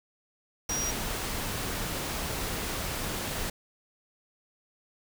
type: tone in noise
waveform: sine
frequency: 5730 Hz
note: F8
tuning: 44 cents sharp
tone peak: -30 dBFS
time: 0.69-0.91 s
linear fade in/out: 5 ms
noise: pink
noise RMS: -33 dBFS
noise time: 0.69-3.5 s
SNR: 0 dB
effects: none